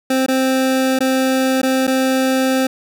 25% pulse tone with dropouts, 262.2 Hz, C4, 4 cents sharp, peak -10 dBFS, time 0.1-2.67 s, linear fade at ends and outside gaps 5 ms, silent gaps 0.263-0.283 / 0.99-1.005 / 1.617-1.63 / 1.87-1.876 s, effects none

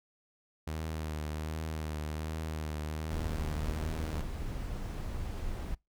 sawtooth tone with vibrato, 77.78 Hz, D#2, in tune, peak -31 dBFS, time 0.67-4.22 s, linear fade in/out 5 ms, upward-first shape triangle, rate 1.3 Hz, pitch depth 43 cents each way
brown noise, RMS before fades -37 dBFS, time 3.1-5.75 s, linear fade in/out 10 ms
effects noise-tail reverb RT60 0.2 s tail -25 dB re dry

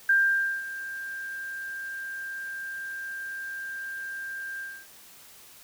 sine tone with ADSR envelope, 1589 Hz, G6, 23 cents sharp, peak -17 dBFS, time 0.09-4.87 s, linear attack 5 ms, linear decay 530 ms, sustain -16 dB, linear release 260 ms, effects white hiss -51 dBFS RMS until 5.63 s

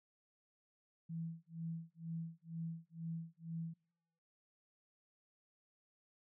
sine tone with tremolo, 164.81 Hz, E3, in tune, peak -39 dBFS, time 1.09-3.74 s, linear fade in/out 10 ms, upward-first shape sine, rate 2.1 Hz, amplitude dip 100%, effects noise-tail reverb RT60 0.8 s tail -26 dB re dry

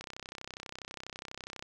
click train, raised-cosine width 0.2 ms, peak -24 dBFS, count 53, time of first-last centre 0.01-1.625 s, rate 32.2 Hz, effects none

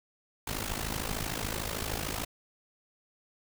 pink noise with amplitude modulation, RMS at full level -31 dBFS, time 0.47-2.25 s, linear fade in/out 5 ms, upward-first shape sine, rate 53.3 Hz, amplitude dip 80%, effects none

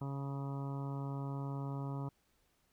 harmonic tone, 138.59 Hz, C#3, in tune, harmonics 1 / 2 / 3 / 4 / 5 / 6 / 7 / 8 / 9, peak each -38 / -45 / -51 / -54 / -54 / -56 / -51 / -59 / -55 dBFS, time 0.01-2.09 s, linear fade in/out 5 ms, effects pink hiss -75 dBFS RMS until 2.72 s

